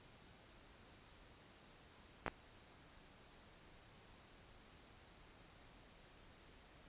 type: clicks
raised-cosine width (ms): 0.5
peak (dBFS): -23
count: 2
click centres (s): 2.263 / 2.28
effects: pink hiss -63 dBFS RMS until 6.88 s + resampled to 8000 Hz